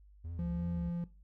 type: tone with vibrato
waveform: triangle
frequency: 77.78 Hz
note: D#2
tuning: in tune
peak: -37 dBFS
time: 0.24-0.9 s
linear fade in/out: 10 ms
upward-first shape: sine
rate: 2.8 Hz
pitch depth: 170 cents each way
type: tone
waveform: triangle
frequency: 172.3 Hz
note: F3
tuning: 23 cents flat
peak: -32 dBFS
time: 0.39-1.04 s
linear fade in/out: 0 ms
effects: noise-tail reverb RT60 0.3 s tail -18 dB re dry + added 50 Hz sine -56 dBFS peak until 1.23 s